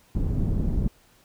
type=low-pass noise; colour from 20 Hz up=pink; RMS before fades=-24 dBFS; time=0.15-0.88 s; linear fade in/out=2 ms; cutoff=190 Hz; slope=12 dB/octave; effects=pink hiss -59 dBFS RMS until 1.24 s